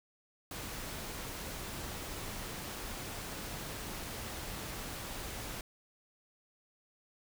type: noise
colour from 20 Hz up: pink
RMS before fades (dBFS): -42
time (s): 0.51-5.61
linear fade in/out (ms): 2
effects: none